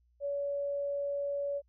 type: tone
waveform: sine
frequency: 567 Hz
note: C#5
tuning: 39 cents sharp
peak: -31 dBFS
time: 0.2-1.62 s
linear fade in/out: 50 ms
effects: added 60 Hz sine -66 dBFS peak until 1.68 s